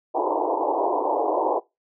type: band-pass noise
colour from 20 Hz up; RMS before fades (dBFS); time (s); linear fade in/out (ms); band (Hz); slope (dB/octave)
white; -23; 0.14-1.6; 20; 300 to 1000; 96
effects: noise-tail reverb RT60 0.2 s tail -21 dB re dry